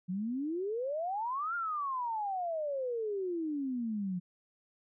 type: exponential two-way sweep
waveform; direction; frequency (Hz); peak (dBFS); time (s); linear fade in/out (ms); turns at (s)
sine; up then down; 174.61 to 1422 to 174.61; -32; 0.08-4.2; 20; 1.55
effects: none